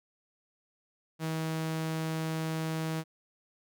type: tone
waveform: sawtooth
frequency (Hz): 160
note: D#3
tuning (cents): +49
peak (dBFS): -27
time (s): 1.19-3.04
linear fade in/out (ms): 50
effects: none